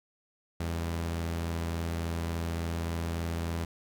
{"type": "tone pair together", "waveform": "sawtooth", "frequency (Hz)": [83.5, 200.7], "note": ["E2", "G3"], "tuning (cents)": [23, 41], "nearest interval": "octave + minor third", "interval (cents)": 1518, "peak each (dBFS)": [-27, -39], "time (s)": [0.6, 3.65], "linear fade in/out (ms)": 5, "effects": []}